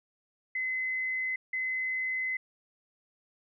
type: tone bursts at uneven times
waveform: sine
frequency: 2040 Hz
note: C7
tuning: 44 cents flat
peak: -29 dBFS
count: 2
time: 0.55-1.36 / 1.53-2.37 s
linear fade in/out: 5 ms
effects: none